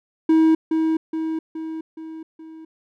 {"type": "tone with echo", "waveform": "triangle", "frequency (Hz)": 320, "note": "D#4", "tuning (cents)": 49, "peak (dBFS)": -10, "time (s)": [0.29, 0.55], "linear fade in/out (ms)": 5, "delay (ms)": 420, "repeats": 5, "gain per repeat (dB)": -5, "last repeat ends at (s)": 2.65, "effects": []}